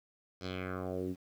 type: tone with low-pass filter sweep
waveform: 10% pulse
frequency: 92.5 Hz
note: F#2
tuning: in tune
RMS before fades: -38 dBFS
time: 0.4-1.16 s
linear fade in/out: 50 ms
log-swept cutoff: 5500 to 240 Hz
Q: 2.7
effects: 10-bit